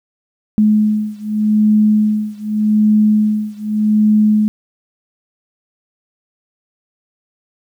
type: beating tone pair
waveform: sine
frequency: 212.5 / 213.34 Hz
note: G#3 / G#3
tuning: +40 / +47 cents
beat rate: 0.84 Hz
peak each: -13 / -14 dBFS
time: 0.58-4.48 s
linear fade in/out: 0 ms
effects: 8-bit